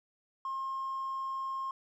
sine tone with hard clipping, 1069 Hz, C6, 37 cents sharp, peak -34 dBFS, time 0.45-1.71 s, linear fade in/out 2 ms, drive 1 dB, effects none

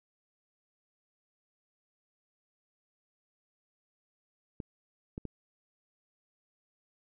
clicks, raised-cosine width 3 ms, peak -25 dBFS, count 3, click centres 4.602 / 5.179 / 5.253 s, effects none

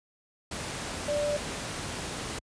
sine tone in noise, 587.3 Hz, D5, in tune, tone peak -26 dBFS, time 1.08-1.37 s, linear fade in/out 5 ms, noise pink, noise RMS -35 dBFS, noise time 0.51-2.39 s, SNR +6 dB, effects high-pass 60 Hz 12 dB/octave + resampled to 22050 Hz

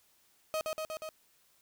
35% pulse tone with echo, 629 Hz, D#5, 19 cents sharp, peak -29 dBFS, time 0.54-0.61 s, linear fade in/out 0 ms, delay 120 ms, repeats 4, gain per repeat -2 dB, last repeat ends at 1.09 s, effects white hiss -68 dBFS RMS until 1.61 s

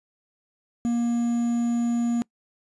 triangle tone with quantisation, 236.3 Hz, A#3, 24 cents sharp, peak -19 dBFS, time 0.85-2.22 s, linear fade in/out 0 ms, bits 7, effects noise-tail reverb RT60 0.1 s tail -24 dB re dry + resampled to 24000 Hz

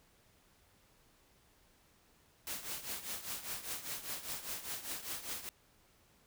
white noise with tremolo, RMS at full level -39 dBFS, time 2.47-5.49 s, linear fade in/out 0 ms, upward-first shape triangle, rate 5 Hz, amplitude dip 80%, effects pink hiss -68 dBFS RMS until 6.26 s

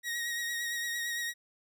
sawtooth tone with vibrato, 1886 Hz, A#6, 20 cents sharp, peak -29 dBFS, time 0.03-1.34 s, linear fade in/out 50 ms, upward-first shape triangle, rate 8.8 Hz, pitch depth 32 cents each way, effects none

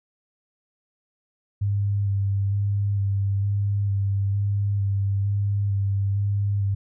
sine tone with vibrato, 100 Hz, G2, 35 cents sharp, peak -20 dBFS, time 1.61-6.75 s, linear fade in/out 10 ms, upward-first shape square, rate 1.1 Hz, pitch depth 17 cents each way, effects none

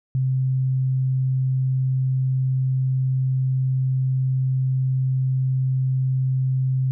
sine tone, 130.81 Hz, C3, in tune, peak -18 dBFS, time 0.15-6.91 s, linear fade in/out 0 ms, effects none

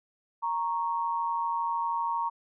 sine tone pair together, 932.3 / 1105 Hz, A#5 / C#6, 0 / -6 cents, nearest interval minor third, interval 294 cents, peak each -28 / -32 dBFS, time 0.42-2.3 s, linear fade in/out 20 ms, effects none

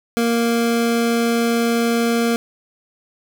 25% pulse tone, 233.1 Hz, A#3, in tune, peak -12 dBFS, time 0.17-2.36 s, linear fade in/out 0 ms, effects none

